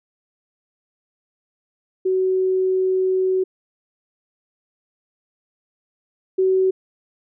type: tone pair in turn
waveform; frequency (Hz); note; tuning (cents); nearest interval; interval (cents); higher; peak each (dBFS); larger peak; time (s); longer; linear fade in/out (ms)
sine; 374.8 / 377.2; F#4 / F#4; +22 / +33; unison; 11; second; -16 / -14; second; 2.05-3.44 / 6.38-6.71; first; 10
effects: none